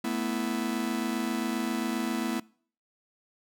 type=chord; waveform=45% pulse; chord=A suspended second; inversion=none; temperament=just; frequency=220 / 247.5 / 330 Hz; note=A3 / B3 / E4; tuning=0 / +4 / +2 cents; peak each=-33 / -32 / -34 dBFS; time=0.04-2.4 s; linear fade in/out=5 ms; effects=noise-tail reverb RT60 0.5 s tail -24 dB re dry